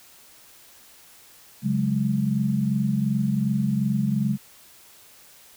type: chord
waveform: sine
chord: C# suspended fourth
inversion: none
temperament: equal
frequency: 138.59 / 185 / 207.7 Hz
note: C#3 / F#3 / G#3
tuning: 0 / 0 / 0 cents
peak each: -25 / -27 / -23 dBFS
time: 1.62-4.38 s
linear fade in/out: 50 ms
effects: white hiss -51 dBFS RMS until 5.56 s